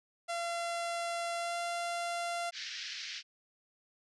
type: tone with pitch glide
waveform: sawtooth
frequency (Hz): 684 to 689.6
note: F5 to F5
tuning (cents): -36 to -22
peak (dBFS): -30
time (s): 0.28-2.51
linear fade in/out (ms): 20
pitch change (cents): +14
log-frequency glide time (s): 1.37-1.57
type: band-pass noise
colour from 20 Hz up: white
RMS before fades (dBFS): -42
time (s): 2.52-3.23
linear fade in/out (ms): 50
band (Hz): 1600 to 5600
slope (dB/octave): 48
effects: resampled to 24000 Hz